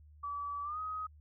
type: tone with pitch glide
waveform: sine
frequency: 1149 to 1260.3 Hz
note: D6 to D#6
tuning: -38 to +22 cents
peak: -36 dBFS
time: 0.23-1.07 s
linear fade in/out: 10 ms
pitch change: +160 cents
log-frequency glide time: 0.63-0.79 s
effects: added 75 Hz sine -55 dBFS peak until 1.2 s